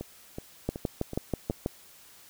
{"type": "two click trains", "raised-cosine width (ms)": 2, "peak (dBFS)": [-14, -22], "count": [7, 5], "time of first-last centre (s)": [[0.69, 1.661], [0.01, 1.508]], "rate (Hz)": [6.18, 2.67], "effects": ["white hiss -54 dBFS RMS until 2.29 s"]}